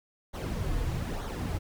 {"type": "noise with flanger", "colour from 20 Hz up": "brown", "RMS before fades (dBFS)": -32, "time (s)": [0.33, 1.59], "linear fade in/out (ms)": 20, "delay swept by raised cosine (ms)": [0.39, 5.19], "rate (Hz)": 1.1, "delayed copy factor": -0.6, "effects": []}